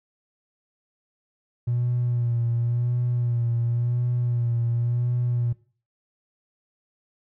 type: tone with vibrato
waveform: triangle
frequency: 119.8 Hz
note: A#2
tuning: 48 cents sharp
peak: -18 dBFS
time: 1.67-5.53 s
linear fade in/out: 10 ms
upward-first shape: sine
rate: 0.93 Hz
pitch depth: 34 cents each way
effects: noise-tail reverb RT60 0.4 s tail -21 dB re dry + tanh soft clip ceiling -17 dBFS